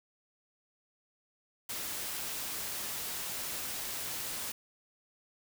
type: noise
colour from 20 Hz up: white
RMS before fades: -38 dBFS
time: 1.69-4.52 s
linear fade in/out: 5 ms
effects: none